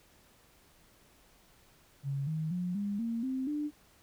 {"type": "tone with pitch steps", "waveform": "sine", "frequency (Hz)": [138.59, 157.37, 178.69, 202.9, 230.4, 261.6, 297.1], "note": ["C#3", "D#3", "F3", "G#3", "A#3", "C4", "D4"], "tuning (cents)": [0, 20, 40, -40, -20, 0, 20], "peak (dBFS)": -31, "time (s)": [2.03, 3.71], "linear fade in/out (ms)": 50, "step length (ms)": 240, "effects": ["pink hiss -63 dBFS RMS until 4.02 s"]}